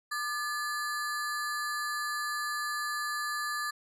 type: ring-modulated tone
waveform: square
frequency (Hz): 1458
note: F#6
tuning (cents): -26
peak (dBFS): -29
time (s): 0.11-3.71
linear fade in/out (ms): 10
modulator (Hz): 263
effects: resampled to 32000 Hz

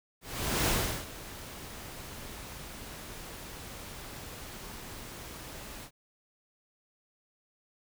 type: noise with ADSR envelope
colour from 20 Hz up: pink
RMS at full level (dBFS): -27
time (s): 0.21-5.91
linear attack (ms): 460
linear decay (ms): 380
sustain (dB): -17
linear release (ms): 78
effects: none

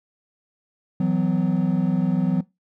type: chord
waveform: triangle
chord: E suspended second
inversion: none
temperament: equal with one note detuned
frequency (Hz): 164.81 / 185 / 252.7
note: E3 / F#3 / B3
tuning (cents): 0 / 0 / +40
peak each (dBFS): -21 / -18 / -23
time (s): 1-2.41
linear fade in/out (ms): 5
effects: noise-tail reverb RT60 0.2 s tail -20 dB re dry + tanh soft clip ceiling -9 dBFS

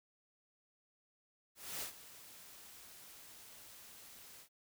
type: noise with ADSR envelope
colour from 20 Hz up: white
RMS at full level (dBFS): -41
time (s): 1.55-4.49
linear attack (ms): 260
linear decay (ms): 110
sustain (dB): -15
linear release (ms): 88
effects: none

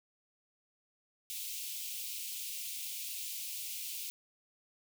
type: high-pass noise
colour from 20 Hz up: white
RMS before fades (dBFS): -41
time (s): 1.3-4.1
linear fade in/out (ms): 0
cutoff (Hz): 2400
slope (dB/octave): 48
effects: none

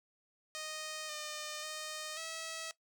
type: tone with pitch steps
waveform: 5% pulse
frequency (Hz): 620 / 607 / 617 / 648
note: D#5 / D#5 / D#5 / E5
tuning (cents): -6 / -43 / -15 / -30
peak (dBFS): -29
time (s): 0.55-2.71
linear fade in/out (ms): 0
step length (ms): 540
effects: noise-tail reverb RT60 0.1 s tail -17 dB re dry

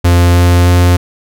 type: tone with pitch steps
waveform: 45% pulse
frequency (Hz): 87.31 / 87.87 / 88.43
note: F2 / F2 / F2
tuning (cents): 0 / +11 / +22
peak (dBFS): -5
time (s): 0.04-0.97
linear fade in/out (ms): 10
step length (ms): 310
effects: none

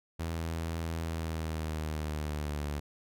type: tone with pitch glide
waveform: sawtooth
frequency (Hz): 82.2 to 73.23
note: E2 to D2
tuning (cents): -4 to -4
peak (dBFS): -29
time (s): 0.19-2.8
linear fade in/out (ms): 10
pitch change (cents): -200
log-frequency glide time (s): 1.04-2.68
effects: none

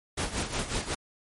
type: noise with tremolo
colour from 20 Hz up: pink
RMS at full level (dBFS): -29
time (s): 0.17-0.95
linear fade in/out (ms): 10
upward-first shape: sine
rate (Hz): 5.5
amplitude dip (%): 70
effects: MP3 48 kbps

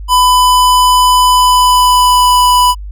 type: tone with pitch glide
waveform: square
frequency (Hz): 1000 to 991.4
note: B5 to B5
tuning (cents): +21 to +6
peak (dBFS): -6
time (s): 0.08-2.75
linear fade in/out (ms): 50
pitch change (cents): -15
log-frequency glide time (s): 1.32-2.52
effects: added 50 Hz sine -22 dBFS peak until 2.91 s

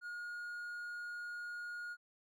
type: tone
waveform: triangle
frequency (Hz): 1434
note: F6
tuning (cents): +45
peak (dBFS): -40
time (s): 0.01-1.97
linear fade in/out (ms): 50
effects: none

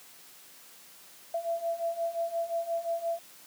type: beating tone pair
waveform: sine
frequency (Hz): 669 / 674.7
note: E5 / E5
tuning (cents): +25 / +40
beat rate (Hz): 5.7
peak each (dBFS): -34 / -31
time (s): 1.34-3.19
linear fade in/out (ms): 5
effects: white hiss -53 dBFS RMS until 3.46 s + high-pass 150 Hz 12 dB/octave

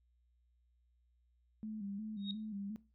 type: tone with vibrato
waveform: sine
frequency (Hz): 207.7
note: G#3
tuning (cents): 0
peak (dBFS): -40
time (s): 1.63-2.76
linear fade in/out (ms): 0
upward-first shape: square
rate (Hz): 2.8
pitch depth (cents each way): 70
type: tone with exponential growth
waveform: sine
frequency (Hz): 3756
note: A#7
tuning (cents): +12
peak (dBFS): -35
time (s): 2.17-2.31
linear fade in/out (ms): 2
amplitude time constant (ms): 30
effects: noise-tail reverb RT60 0.3 s tail -18 dB re dry + added 60 Hz sine -70 dBFS peak until 2.94 s

